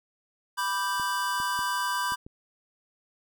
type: chord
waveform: square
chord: G major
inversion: first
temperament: equal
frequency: 987.8 / 1174.7 / 1568 Hz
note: B5 / D6 / G6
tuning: 0 / 0 / 0 cents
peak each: -30 / -34 / -32 dBFS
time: 0.57-2.16 s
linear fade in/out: 20 ms
type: clicks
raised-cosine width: 3 ms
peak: -31 dBFS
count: 5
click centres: 0.998 / 1.401 / 1.591 / 2.121 / 2.265 s
effects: none